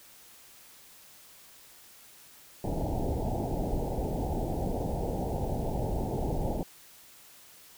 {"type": "low-pass noise", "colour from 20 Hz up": "pink", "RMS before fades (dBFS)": -31, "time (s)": [2.64, 6.63], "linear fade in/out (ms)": 2, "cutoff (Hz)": 880, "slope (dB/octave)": 96, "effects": ["white hiss -54 dBFS RMS until 7.77 s"]}